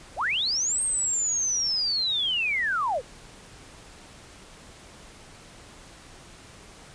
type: linear two-way sweep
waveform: sine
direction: up then down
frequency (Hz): 430 to 8560 to 430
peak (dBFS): -23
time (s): 0.16-3.02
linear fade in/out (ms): 50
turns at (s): 0.82
effects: pink hiss -48 dBFS RMS until 6.94 s + resampled to 22050 Hz